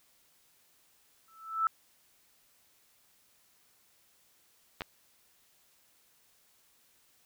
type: tone with exponential growth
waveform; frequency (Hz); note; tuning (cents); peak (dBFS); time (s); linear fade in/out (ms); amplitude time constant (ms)
sine; 1318.5; E6; 0; -22; 1.28-1.67; 1; 84
type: clicks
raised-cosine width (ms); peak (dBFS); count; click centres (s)
0.3; -19 / -21; 2; 4.808 / 4.819
effects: white hiss -67 dBFS RMS until 7.25 s